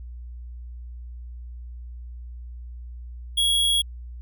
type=tone; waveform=square; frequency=3322 Hz; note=G#7; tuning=in tune; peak=-19 dBFS; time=3.37-3.82 s; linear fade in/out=10 ms; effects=added 60 Hz sine -35 dBFS peak until 4.21 s